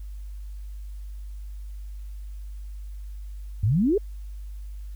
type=exponential sweep; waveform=sine; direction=up; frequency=90.9 to 444.5 Hz; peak=-18 dBFS; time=3.63-3.98 s; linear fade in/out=5 ms; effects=added 50 Hz sine -34 dBFS peak until 4.95 s + white hiss -62 dBFS RMS until 4.95 s